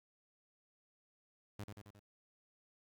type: tone with echo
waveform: sawtooth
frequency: 102.4 Hz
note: G#2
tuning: 24 cents flat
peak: -39 dBFS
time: 1.59-1.64 s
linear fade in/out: 5 ms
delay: 89 ms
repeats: 4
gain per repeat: -4 dB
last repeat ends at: 1.996 s
effects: 12-bit